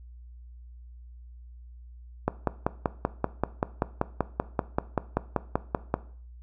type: click train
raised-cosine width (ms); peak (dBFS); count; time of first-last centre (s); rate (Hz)
1; -9; 20; 2.28-5.941; 5.19
effects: noise-tail reverb RT60 0.5 s tail -17 dB re dry + added 60 Hz sine -44 dBFS peak until 6.42 s